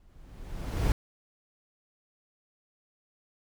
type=noise with exponential growth; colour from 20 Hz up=brown; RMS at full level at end=-21 dBFS; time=0-0.92 s; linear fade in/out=1 ms; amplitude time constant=200 ms; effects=none